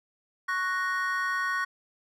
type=chord; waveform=triangle; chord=F# major; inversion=second; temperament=equal; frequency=1108.7 / 1480 / 1864.7 Hz; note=C#6 / F#6 / A#6; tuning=0 / 0 / 0 cents; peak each=-29 dBFS; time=0.48-1.65 s; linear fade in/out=10 ms; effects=none